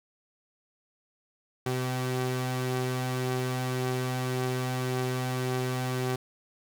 sawtooth tone pair together, 127.3 / 383.7 Hz, C3 / G4, -47 / -37 cents, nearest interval octave + perfect fifth, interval 1910 cents, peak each -25 / -30 dBFS, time 1.66-6.16 s, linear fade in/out 5 ms, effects none

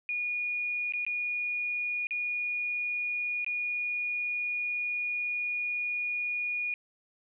sine tone with dropouts, 2446 Hz, D#7, 30 cents flat, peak -29 dBFS, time 0.09-6.74 s, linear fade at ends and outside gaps 1 ms, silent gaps 0.923-0.936 / 1.05-1.065 / 2.07-2.108 / 3.446-3.464 s, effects none

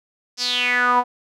sawtooth tone with band-pass filter sweep, 246.9 Hz, B3, in tune, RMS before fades -19 dBFS, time 0.37-1.04 s, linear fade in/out 50 ms, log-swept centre 5500 to 830 Hz, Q 6.4, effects none

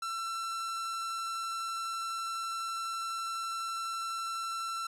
45% pulse tone, 1344 Hz, E6, 33 cents sharp, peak -34 dBFS, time 0.02-4.87 s, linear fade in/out 5 ms, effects low-pass 12000 Hz 12 dB/octave

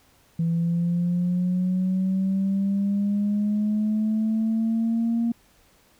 sine linear sweep, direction up, 165.6 to 233.8 Hz, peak -19 dBFS, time 0.39-5.32 s, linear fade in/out 5 ms, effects tanh soft clip ceiling -17 dBFS + pink hiss -59 dBFS RMS until 5.99 s

